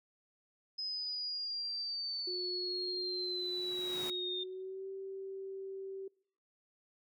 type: linear sweep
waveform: sine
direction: down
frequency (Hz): 5080 to 3623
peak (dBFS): -36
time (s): 0.78-4.44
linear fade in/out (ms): 10
type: tone with pitch glide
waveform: sine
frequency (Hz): 362.8 to 386.6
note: F#4 to G4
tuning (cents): -34 to -24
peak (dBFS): -40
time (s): 2.27-6.08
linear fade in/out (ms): 5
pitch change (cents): +110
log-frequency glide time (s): 4.24-4.88
type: noise with exponential growth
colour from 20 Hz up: pink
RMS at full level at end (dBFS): -42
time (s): 2.76-4.1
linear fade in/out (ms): 2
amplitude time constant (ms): 290
effects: noise-tail reverb RT60 0.6 s tail -25 dB re dry + high-pass 150 Hz 12 dB/octave

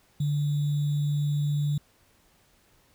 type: tone with sample-and-hold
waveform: sine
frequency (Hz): 146.3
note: D3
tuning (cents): -6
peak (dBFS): -23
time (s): 0.2-1.78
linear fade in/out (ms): 5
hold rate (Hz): 3675
effects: pink hiss -63 dBFS RMS until 2.94 s

